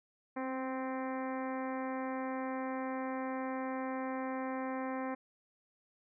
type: harmonic tone with a mistuned harmonic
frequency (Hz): 260.8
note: C4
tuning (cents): -5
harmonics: 1 / 2 / 3 / 4 / 5 / 6 / 7 / 8 / 9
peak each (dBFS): -38 / -41 / -43 / -44 / -51 / -52 / -50 / -53 / -57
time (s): 0.36-5.15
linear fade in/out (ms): 10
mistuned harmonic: 1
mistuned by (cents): +19
effects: none